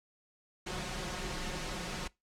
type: noise with comb filter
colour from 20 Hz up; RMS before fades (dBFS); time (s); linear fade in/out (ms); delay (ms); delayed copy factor
pink; -38; 0.66-2.08; 10; 5.5; +0.7
effects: noise-tail reverb RT60 0.2 s tail -22 dB re dry + low-pass 7000 Hz 12 dB/octave